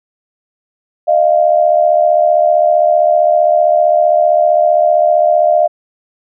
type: tone pair together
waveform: sine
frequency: 615.6 / 691 Hz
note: D#5 / F5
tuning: -19 / -19 cents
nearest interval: major second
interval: 200 cents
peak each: -10 dBFS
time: 1.07-5.68 s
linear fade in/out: 20 ms
effects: none